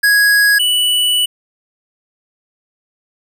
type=tone pair in turn; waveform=square; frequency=1661.2 / 2960 Hz; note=G#6 / F#7; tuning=0 / 0 cents; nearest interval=minor seventh; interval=1000 cents; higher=second; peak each=-9 / -12 dBFS; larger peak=first; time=0.03-0.59 / 0.59-1.26 s; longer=second; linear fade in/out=10 ms; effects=none